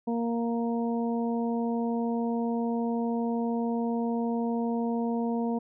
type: harmonic tone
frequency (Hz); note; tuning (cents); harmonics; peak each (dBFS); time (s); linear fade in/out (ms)
233.1; A#3; 0; 1 / 2 / 3 / 4; -27 / -33 / -37 / -39; 0.07-5.59; 10
effects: none